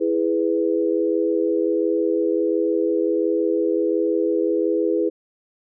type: chord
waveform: sine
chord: E major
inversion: none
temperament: equal with one note detuned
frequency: 329.6 / 415.3 / 496.7 Hz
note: E4 / G#4 / B4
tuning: 0 / 0 / +10 cents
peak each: -21 / -22 / -23 dBFS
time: 0-5.1 s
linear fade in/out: 20 ms
effects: none